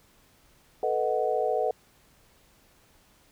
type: chord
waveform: sine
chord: B dominant seventh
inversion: third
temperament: equal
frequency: 440 / 493.9 / 622.3 / 740 Hz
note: A4 / B4 / D#5 / F#5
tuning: 0 / 0 / 0 / 0 cents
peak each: -29 / -29 / -30 / -29 dBFS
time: 0.83-1.71 s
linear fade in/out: 2 ms
effects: pink hiss -61 dBFS RMS until 3.31 s